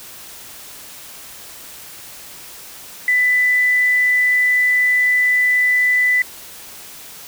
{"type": "tone", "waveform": "sine", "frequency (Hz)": 1992, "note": "B6", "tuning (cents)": 14, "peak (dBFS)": -12, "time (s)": [3.08, 6.22], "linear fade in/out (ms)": 2, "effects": ["white hiss -37 dBFS RMS until 7.27 s"]}